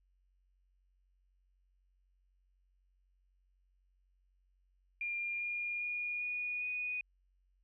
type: tone with pitch steps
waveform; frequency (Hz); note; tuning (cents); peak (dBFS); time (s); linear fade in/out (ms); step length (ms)
sine; 2401 / 2419 / 2437 / 2456 / 2474; D7 / D#7 / D#7 / D#7 / D#7; +38 / -49 / -37 / -23 / -10; -35; 5.01-7.01; 2; 400
effects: added 46 Hz sine -70 dBFS peak until 7.63 s